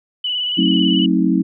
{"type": "tone with vibrato", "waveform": "sine", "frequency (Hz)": 2960, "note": "F#7", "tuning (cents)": 0, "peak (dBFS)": -18, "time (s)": [0.24, 1.06], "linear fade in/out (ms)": 5, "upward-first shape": "square", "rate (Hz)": 18, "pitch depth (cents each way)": 24}
{"type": "chord", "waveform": "sine", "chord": "F# diminished seventh", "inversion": "none", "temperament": "just", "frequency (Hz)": [185, 222, 266.4, 319.7], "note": ["F#3", "A3", "C4", "Eb4"], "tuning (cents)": [0, 16, 31, 47], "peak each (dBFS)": [-17, -20, -18, -18], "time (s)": [0.57, 1.43], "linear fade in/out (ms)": 20}
{"effects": []}